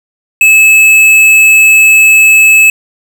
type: tone with tanh clipping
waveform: sine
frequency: 2600 Hz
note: E7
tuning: 24 cents flat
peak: -3 dBFS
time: 0.41-2.7 s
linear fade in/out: 2 ms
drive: 13 dB
effects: none